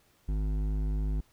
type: tone with hard clipping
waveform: triangle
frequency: 51.6 Hz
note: G#1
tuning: 10 cents flat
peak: -29 dBFS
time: 0.28-1.21 s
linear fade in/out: 10 ms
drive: 15 dB
effects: pink hiss -66 dBFS RMS until 1.32 s